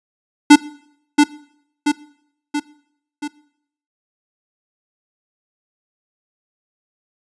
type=tone with echo; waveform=square; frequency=293.7 Hz; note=D4; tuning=in tune; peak=-3 dBFS; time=0.5-0.56 s; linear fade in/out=10 ms; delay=680 ms; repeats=4; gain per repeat=-5 dB; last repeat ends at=3.28 s; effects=noise-tail reverb RT60 0.7 s tail -21 dB re dry + resampled to 22050 Hz